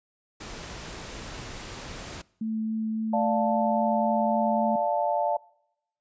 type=noise; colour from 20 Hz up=pink; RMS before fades=-39 dBFS; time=0.4-2.22 s; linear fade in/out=10 ms
type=tone with vibrato; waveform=sine; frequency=220 Hz; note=A3; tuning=in tune; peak=-27 dBFS; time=2.41-4.76 s; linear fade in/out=5 ms; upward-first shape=triangle; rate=3.7 Hz; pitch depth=9 cents each way
type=chord; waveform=sine; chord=D minor; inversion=none; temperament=equal; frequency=587.3 / 698.5 / 880 Hz; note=D5 / F5 / A5; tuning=0 / 0 / 0 cents; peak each=-27 dBFS; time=3.13-5.37 s; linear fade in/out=5 ms
effects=noise-tail reverb RT60 0.8 s tail -24 dB re dry + resampled to 16000 Hz